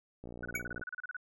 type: click train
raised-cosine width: 2 ms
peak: -32 dBFS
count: 35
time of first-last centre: 0.24-0.812 s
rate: 59.4 Hz
type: tone bursts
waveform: sine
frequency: 1480 Hz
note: F#6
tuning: in tune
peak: -37 dBFS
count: 14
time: 0.43-1.167 s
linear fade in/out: 2 ms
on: 22 ms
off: 33 ms
type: tone with exponential decay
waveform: square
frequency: 2262 Hz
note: C#7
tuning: 34 cents sharp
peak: -30 dBFS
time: 0.55-0.65 s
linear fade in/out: 5 ms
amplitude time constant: 21 ms
effects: none